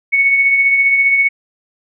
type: tone with tremolo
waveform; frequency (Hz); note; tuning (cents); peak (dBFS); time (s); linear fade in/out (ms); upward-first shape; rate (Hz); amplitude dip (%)
sine; 2217; C#7; 0; -7; 0.12-1.29; 20; triangle; 15; 45
effects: none